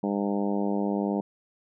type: harmonic tone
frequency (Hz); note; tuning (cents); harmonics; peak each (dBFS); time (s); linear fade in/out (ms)
100.9; G#2; -49; 2 / 3 / 4 / 5 / 6 / 7 / 8 / 9; -27 / -31 / -33 / -35 / -37 / -38 / -39 / -40; 0.03-1.21; 5
effects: none